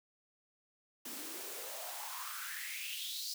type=noise with high-pass filter sweep; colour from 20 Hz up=white; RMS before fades=-43 dBFS; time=1.05-3.34 s; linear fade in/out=5 ms; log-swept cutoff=230 to 4900 Hz; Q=5.7; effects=none